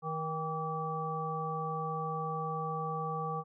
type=harmonic tone with a mistuned harmonic; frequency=158.2 Hz; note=D#3; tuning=29 cents sharp; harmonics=1 / 3 / 5 / 7; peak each=-38 / -40 / -39 / -37 dBFS; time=0.02-3.44 s; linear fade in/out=50 ms; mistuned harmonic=7; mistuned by=+69 cents; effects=none